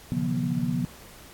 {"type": "tone cluster", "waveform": "sine", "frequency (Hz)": [126.2, 143.8, 163.2, 178.6, 241], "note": ["B2", "D3", "E3", "F3", "B3"], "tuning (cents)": [38, -36, -17, 39, -42], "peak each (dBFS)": [-33, -31, -32, -30, -28], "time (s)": [0.12, 0.85], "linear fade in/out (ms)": 0, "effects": ["pink hiss -48 dBFS RMS until 1.33 s", "AAC 64 kbps"]}